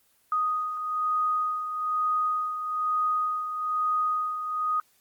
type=beating tone pair; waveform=sine; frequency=1244.5 / 1245.6 Hz; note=D#6 / D#6; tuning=0 / +2 cents; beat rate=1.1 Hz; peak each=-25 / -33 dBFS; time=0.32-4.8 s; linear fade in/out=2 ms; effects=white hiss -65 dBFS RMS until 5 s + Opus 24 kbps